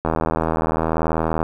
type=click train; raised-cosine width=1 ms; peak=-6 dBFS; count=112; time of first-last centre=0.05-1.429 s; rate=80.5 Hz; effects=8-bit